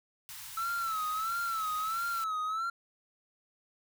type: band-stop noise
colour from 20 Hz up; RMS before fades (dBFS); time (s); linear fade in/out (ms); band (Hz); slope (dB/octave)
white; -45; 0.29-2.24; 0; 180 to 830; 96
type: tone with vibrato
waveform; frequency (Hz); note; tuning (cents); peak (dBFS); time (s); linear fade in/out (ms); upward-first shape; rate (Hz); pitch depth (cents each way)
triangle; 1317; E6; -2; -29; 0.57-2.7; 5; sine; 1.5; 93
effects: none